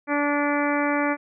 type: harmonic tone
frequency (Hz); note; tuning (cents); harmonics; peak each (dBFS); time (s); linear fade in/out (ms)
290; D4; -22; 1 / 2 / 3 / 4 / 5 / 6 / 7 / 8; -24 / -27 / -29 / -30 / -31 / -32 / -32 / -33; 0.07-1.17; 50
effects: none